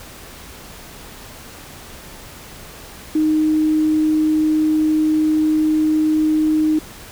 sine tone, 310 Hz, D#4, 6 cents flat, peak -13 dBFS, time 3.15-6.79 s, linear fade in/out 5 ms, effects pink hiss -38 dBFS RMS until 7.11 s

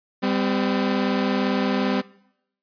sawtooth tone pair together, 198.31 / 256 Hz, G3 / C4, +20 / -38 cents, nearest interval major third, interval 442 cents, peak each -19 dBFS, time 0.22-2.02 s, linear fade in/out 20 ms, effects noise-tail reverb RT60 0.8 s tail -22 dB re dry + resampled to 11025 Hz

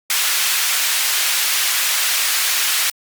pink high-pass noise, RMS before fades -18 dBFS, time 0.1-2.9 s, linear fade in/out 2 ms, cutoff 1900 Hz, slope 12 dB/octave, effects Opus 48 kbps

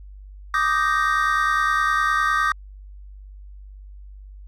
triangle chord, Eb major seventh, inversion third, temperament equal with one note detuned, 1174.7 / 1244.5 / 1561.7 / 1864.7 Hz, D6 / Eb6 / G6 / Bb6, 0 / 0 / -7 / 0 cents, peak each -21 / -20 / -22 / -23 dBFS, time 0.54-2.52 s, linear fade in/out 2 ms, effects tanh soft clip ceiling -6 dBFS + added 49 Hz sine -38 dBFS peak until 4.47 s

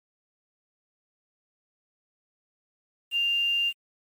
sine tone with quantisation, 2794 Hz, F7, in tune, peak -22 dBFS, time 3.11-3.73 s, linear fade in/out 50 ms, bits 8, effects MP3 96 kbps

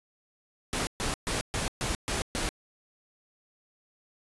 pink noise bursts, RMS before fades -30 dBFS, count 7, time 0.73-2.49 s, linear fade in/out 0 ms, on 140 ms, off 130 ms, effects resampled to 24000 Hz

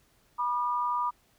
sine tone pair together, 976 / 1207.4 Hz, B5 / D6, -21 / +48 cents, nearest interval major third, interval 369 cents, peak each -28 / -30 dBFS, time 0.38-1.11 s, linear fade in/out 20 ms, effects pink hiss -66 dBFS RMS until 1.38 s

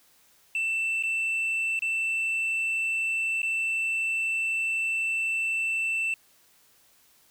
sine tone with dropouts, 2668 Hz, E7, 20 cents sharp, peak -22 dBFS, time 0.55-6.14 s, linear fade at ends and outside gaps 2 ms, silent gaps 1.026-1.035 / 1.792-1.821 / 3.419-3.43 s, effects tanh soft clip ceiling -24 dBFS + white hiss -61 dBFS RMS until 7.3 s

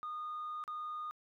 sine tone with dropouts, 1227 Hz, D#6, 25 cents flat, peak -37 dBFS, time 0.03-1.11 s, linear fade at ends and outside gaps 0 ms, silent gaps 0.639-0.678 s, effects tanh soft clip ceiling -36 dBFS + 13-bit

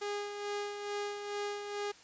sawtooth tone with tremolo, 410 Hz, G#4, 22 cents flat, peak -30 dBFS, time 0.01-1.92 s, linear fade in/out 10 ms, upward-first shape sine, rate 2.3 Hz, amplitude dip 50%, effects white hiss -57 dBFS RMS until 2.03 s + resampled to 16000 Hz

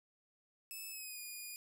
5% pulse tone with pitch glide, 2608 to 2447 Hz, E7 to D#7, -19 to -29 cents, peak -36 dBFS, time 0.71-1.56 s, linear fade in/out 0 ms, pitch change -110 cents, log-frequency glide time 0.9-1.2 s, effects none

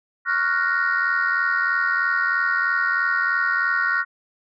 sine chord, Gb major seventh, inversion second, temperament equal, 1108.7 / 1396.9 / 1480 / 1864.7 Hz, Db6 / F6 / Gb6 / Bb6, 0 / 0 / 0 / 0 cents, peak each -27 / -22 / -22 / -23 dBFS, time 0.25-4.05 s, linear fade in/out 50 ms, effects tanh soft clip ceiling -12 dBFS

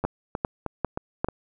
two click trains, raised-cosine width 1 ms, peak -9 / -14 dBFS, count 4 / 5, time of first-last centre 0.05-1.245 / 0.04-1.286 s, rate 2.51 / 3.21 Hz, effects none

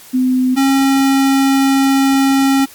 sine / square tone pair in turn, 255.4 / 271.4 Hz, C4 / C#4, -42 / -36 cents, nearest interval minor second, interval 106 cents, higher second, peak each -10 dBFS, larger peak neither, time 0.13-0.56 / 0.56-2.66 s, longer second, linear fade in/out 20 ms, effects white hiss -39 dBFS RMS until 2.74 s + MP3 96 kbps

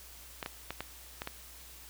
clicks, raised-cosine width 0.3 ms, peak -20 dBFS, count 6, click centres 0.428 / 0.461 / 0.706 / 0.806 / 1.219 / 1.274 s, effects added 60 Hz sine -55 dBFS peak until 1.89 s + white hiss -52 dBFS RMS until 1.89 s

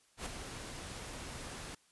pink noise with ADSR envelope, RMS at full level -38 dBFS, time 0.17-1.75 s, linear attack 91 ms, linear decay 5 ms, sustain -7 dB, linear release 6 ms, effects white hiss -69 dBFS RMS until 1.91 s + resampled to 24000 Hz

